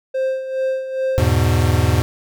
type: tone with tremolo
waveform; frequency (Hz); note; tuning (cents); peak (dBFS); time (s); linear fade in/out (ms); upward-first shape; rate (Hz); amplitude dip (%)
triangle; 526; C5; +9; -14; 0.14-1.29; 10; sine; 2.4; 65
type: chord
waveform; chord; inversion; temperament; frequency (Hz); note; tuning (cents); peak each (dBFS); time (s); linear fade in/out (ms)
square; E major; none; equal with one note detuned; 82.69 / 103.83 / 123.47; E2 / G#2 / B2; +6 / 0 / 0; -18 / -19 / -19; 1.18-2.02; 0
effects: none